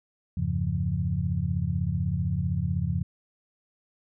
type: tone cluster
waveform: sine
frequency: 84 / 99.8 / 136.5 / 172.4 Hz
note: E2 / G2 / C#3 / F3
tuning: +33 / +32 / -26 / -22 cents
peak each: -30 dBFS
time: 0.37-3.03 s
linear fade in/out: 5 ms
effects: none